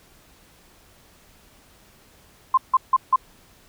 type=tone bursts; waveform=sine; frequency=1046.5 Hz; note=C6; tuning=in tune; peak=-12 dBFS; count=4; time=2.54-3.16 s; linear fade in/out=5 ms; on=35 ms; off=160 ms; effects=pink hiss -54 dBFS RMS until 3.68 s